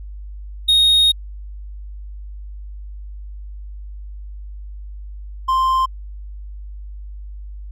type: tone pair in turn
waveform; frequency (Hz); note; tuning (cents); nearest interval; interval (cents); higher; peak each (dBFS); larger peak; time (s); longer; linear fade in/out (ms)
triangle; 3729 / 1046.4; A#7 / C6; 0 / 0; octave + minor seventh; 2200; first; -9 / -12; first; 0.68-1.12 / 5.48-5.86; first; 10
effects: added 50 Hz sine -30 dBFS peak until 7.71 s